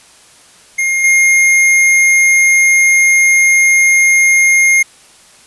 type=tone with level steps; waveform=square; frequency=2131 Hz; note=C7; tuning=31 cents sharp; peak=-12 / -7 dBFS; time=0.78-4.83 s; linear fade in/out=10 ms; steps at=1.04 s; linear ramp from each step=2 ms; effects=white hiss -43 dBFS RMS until 5.46 s + resampled to 24000 Hz